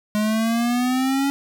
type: exponential sweep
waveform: square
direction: up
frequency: 209.2 to 280.1 Hz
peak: -19 dBFS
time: 0.15-1.3 s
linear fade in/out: 0 ms
effects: none